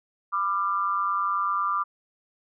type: tone with amplitude modulation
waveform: sine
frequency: 1187 Hz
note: D6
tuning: 18 cents sharp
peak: -19 dBFS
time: 0.32-1.84 s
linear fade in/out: 20 ms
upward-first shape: sine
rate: 188 Hz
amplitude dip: 80%
effects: none